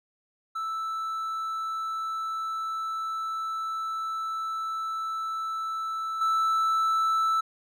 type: tone with level steps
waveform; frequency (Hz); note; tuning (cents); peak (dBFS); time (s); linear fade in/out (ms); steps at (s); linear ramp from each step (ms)
triangle; 1318.5; E6; 0; -27 / -20; 0.55-7.41; 10; 6.21; 5
effects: none